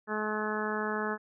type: harmonic tone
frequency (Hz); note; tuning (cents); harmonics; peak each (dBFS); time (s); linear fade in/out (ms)
213.5; G#3; +48; 1 / 2 / 3 / 4 / 5 / 6 / 7 / 8; -36 / -35 / -41 / -39 / -39 / -39 / -39 / -38; 0.07-1.18; 50
effects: none